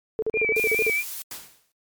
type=tone bursts; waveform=sine; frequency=440 Hz; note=A4; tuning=in tune; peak=-21 dBFS; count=10; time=0.19-0.898 s; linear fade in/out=0 ms; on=33 ms; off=42 ms
type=tone with vibrato; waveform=sine; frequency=2347 Hz; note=D7; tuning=2 cents flat; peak=-21 dBFS; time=0.33-1.04 s; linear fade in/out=50 ms; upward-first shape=sine; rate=4.6 Hz; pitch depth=51 cents each way
type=noise; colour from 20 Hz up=blue; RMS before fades=-34 dBFS; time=0.56-1.22 s; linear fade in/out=0 ms
type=noise with exponential decay; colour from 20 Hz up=white; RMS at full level=-33 dBFS; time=1.31-1.72 s; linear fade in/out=2 ms; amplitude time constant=87 ms
effects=MP3 96 kbps